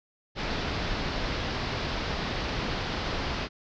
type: low-pass noise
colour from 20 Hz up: pink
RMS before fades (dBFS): -31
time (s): 0.35-3.49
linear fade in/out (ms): 50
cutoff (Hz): 5200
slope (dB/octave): 48
effects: none